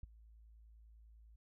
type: tone with ADSR envelope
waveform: sine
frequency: 55 Hz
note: A1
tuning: in tune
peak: -39 dBFS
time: 0.03-1.36 s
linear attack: 4 ms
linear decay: 13 ms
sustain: -19 dB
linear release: 6 ms
effects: none